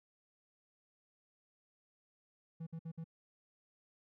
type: tone bursts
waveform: triangle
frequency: 163.5 Hz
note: E3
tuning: 14 cents flat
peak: -39 dBFS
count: 4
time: 2.6-3.043 s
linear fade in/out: 10 ms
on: 68 ms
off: 57 ms
effects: none